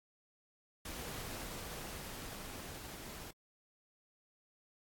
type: noise with level ramp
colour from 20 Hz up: pink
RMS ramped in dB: -44 to -49 dBFS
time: 0.85-3.31 s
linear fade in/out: 5 ms
effects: AAC 64 kbps